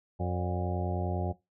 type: harmonic tone with a mistuned harmonic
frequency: 90 Hz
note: F#2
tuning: 47 cents flat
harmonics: 1 / 2 / 3 / 4 / 5 / 6 / 7 / 8 / 9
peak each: -31 / -35 / -44 / -38 / -44 / -43 / -41 / -40 / -42 dBFS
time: 0.19-1.33 s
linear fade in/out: 20 ms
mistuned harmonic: 7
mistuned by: -77 cents
effects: noise-tail reverb RT60 0.2 s tail -19 dB re dry